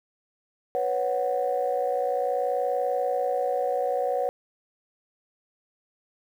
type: chord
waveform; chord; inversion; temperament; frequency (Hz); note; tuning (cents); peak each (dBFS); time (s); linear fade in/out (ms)
sine; B suspended second; none; equal; 493.9 / 554.4 / 740; B4 / C#5 / F#5; 0 / 0 / 0; -27; 0.75-4.29; 0
effects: tanh soft clip ceiling -15 dBFS + 9-bit